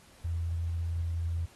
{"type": "tone", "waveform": "sine", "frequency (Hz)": 83.9, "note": "E2", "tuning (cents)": 31, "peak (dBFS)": -29, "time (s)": [0.24, 1.46], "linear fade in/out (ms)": 10, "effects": ["pink hiss -58 dBFS RMS until 1.55 s", "AAC 32 kbps"]}